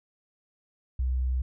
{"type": "tone", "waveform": "sine", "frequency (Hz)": 63.6, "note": "C2", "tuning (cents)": -48, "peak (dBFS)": -24, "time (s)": [0.99, 1.42], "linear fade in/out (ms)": 5, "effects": []}